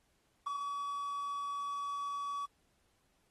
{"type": "tone with quantisation", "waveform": "triangle", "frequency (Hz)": 1137, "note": "C#6", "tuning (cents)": 44, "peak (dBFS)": -34, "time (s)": [0.46, 2.46], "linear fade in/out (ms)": 10, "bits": 10, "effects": ["pink hiss -75 dBFS RMS until 3.3 s", "AAC 32 kbps"]}